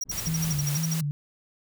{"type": "tone bursts", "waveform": "square", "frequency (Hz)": 5690, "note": "F8", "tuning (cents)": 31, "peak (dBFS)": -28, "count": 12, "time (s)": [0.01, 0.94], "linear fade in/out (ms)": 5, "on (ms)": 28, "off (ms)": 54}
{"type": "low-pass noise", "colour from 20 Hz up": "white", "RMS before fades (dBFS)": -41, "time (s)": [0.05, 0.68], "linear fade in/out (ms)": 50, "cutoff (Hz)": 120, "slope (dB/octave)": 12}
{"type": "noise with tremolo", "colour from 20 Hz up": "white", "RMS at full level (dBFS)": -34, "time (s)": [0.11, 1.01], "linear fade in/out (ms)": 5, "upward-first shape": "sine", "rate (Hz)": 3.6, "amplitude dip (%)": 40}
{"type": "tone with vibrato", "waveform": "sine", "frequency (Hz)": 153.1, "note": "D#3", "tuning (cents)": -28, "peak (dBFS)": -25, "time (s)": [0.27, 1.11], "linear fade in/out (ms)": 0, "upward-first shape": "square", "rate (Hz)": 2, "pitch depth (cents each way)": 90}
{"effects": []}